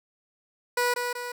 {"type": "tone with echo", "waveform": "15% pulse", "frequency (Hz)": 488.4, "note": "B4", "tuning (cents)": -19, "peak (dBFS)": -16, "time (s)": [0.77, 0.94], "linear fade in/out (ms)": 5, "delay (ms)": 190, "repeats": 2, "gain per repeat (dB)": -5, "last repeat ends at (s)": 1.32, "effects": []}